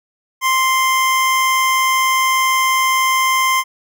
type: tone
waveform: 25% pulse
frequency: 1046.5 Hz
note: C6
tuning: in tune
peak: -9 dBFS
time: 0.41-3.64 s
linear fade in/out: 50 ms
effects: none